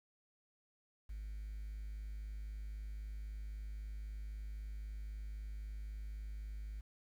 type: tone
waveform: triangle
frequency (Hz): 51.91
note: G#1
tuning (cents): 0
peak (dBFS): -39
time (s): 1.09-6.81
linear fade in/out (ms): 10
effects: tanh soft clip ceiling -38 dBFS + 11-bit